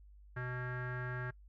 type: tone with low-pass filter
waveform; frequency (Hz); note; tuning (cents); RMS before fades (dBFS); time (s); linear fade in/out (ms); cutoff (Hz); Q
square; 125; B2; +21; -40; 0.36-1.31; 10; 1600; 7.4
effects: noise-tail reverb RT60 0.1 s tail -23 dB re dry + added 50 Hz sine -55 dBFS peak until 1.48 s